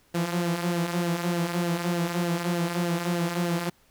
sawtooth tone with flanger, 172.6 Hz, F3, 20 cents flat, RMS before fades -27 dBFS, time 0.14-3.7 s, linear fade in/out 10 ms, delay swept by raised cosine 0.83 to 6.13 ms, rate 3.3 Hz, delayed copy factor -0.55, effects pink hiss -62 dBFS RMS until 3.9 s

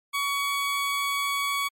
20% pulse tone, 1126 Hz, C#6, 27 cents sharp, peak -20 dBFS, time 0.13-1.69 s, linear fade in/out 20 ms, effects MP3 64 kbps

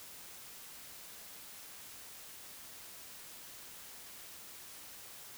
silence, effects white hiss -51 dBFS RMS until 5.37 s

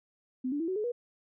sine tone with pitch steps, 255.6 / 290.2 / 329.6 / 374.2 / 424.9 / 482.5 Hz, C4 / D4 / E4 / F#4 / G#4 / B4, -40 / -21 / 0 / +20 / +40 / -40 cents, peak -29 dBFS, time 0.44-0.92 s, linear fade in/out 10 ms, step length 80 ms, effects none

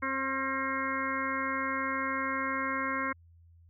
harmonic tone with a mistuned harmonic, 267.3 Hz, C4, 37 cents sharp, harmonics 1 / 2 / 4 / 5 / 6 / 7 / 8, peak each -37 / -40 / -34 / -38 / -38 / -39 / -37 dBFS, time 0.02-3.13 s, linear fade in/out 10 ms, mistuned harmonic 5, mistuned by +34 cents, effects added 84 Hz sine -55 dBFS peak until 3.69 s

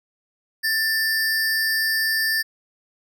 square tone pair together, 1774 / 4736 Hz, A6 / D8, +14 / +14 cents, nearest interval octave + perfect fourth, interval 1700 cents, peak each -21 / -27 dBFS, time 0.63-2.43 s, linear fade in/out 20 ms, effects none

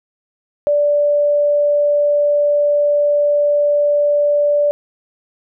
sine tone, 584 Hz, D5, 10 cents flat, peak -11 dBFS, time 0.67-4.71 s, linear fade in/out 0 ms, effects none

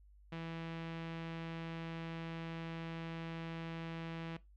sawtooth tone with low-pass filter, 164.81 Hz, E3, in tune, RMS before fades -44 dBFS, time 0.32-4.37 s, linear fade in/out 5 ms, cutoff 2900 Hz, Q 1.6, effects noise-tail reverb RT60 0.2 s tail -19 dB re dry + added 50 Hz sine -59 dBFS peak until 4.56 s

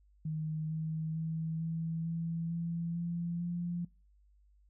sine tone with pitch steps, 156.1 / 158.46 / 160.86 / 163.29 / 165.76 / 168.27 / 170.82 / 173.4 Hz, D#3 / D#3 / E3 / E3 / E3 / E3 / F3 / F3, +6 / +32 / -42 / -16 / +10 / +36 / -38 / -12 cents, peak -33 dBFS, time 0.25-3.85 s, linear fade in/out 5 ms, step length 450 ms, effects noise-tail reverb RT60 0.3 s tail -24 dB re dry + added 50 Hz sine -62 dBFS peak until 4.69 s

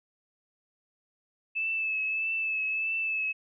sine tone with vibrato, 2618 Hz, E7, 13 cents flat, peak -27 dBFS, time 1.55-3.33 s, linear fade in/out 20 ms, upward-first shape triangle, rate 1.6 Hz, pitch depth 32 cents each way, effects none

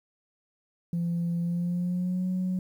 sine tone with pitch glide, 170.9 to 184.23 Hz, F3 to F#3, -37 to -7 cents, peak -24 dBFS, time 0.93-2.59 s, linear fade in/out 2 ms, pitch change +130 cents, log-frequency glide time 1.4-2.27 s, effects tanh soft clip ceiling -23 dBFS + 10-bit

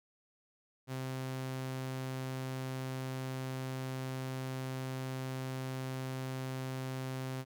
sawtooth tone, 130.81 Hz, C3, in tune, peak -33 dBFS, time 0.87-7.45 s, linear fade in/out 50 ms, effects none

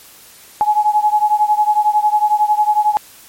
sine beating tone pair, 840 / 851 Hz, G#5 / G#5, +19 / +42 cents, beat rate 11 Hz, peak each -13 / -15 dBFS, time 0.61-2.97 s, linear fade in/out 0 ms, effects white hiss -42 dBFS RMS until 3.28 s + MP3 64 kbps

